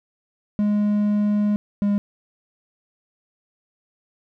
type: tone pair in turn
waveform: triangle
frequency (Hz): 207.7 / 203.5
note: G#3 / G#3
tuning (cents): 0 / -35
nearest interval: unison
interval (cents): 35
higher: first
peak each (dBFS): -15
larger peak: neither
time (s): 0.59-1.56 / 1.82-1.98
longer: first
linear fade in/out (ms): 0
effects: none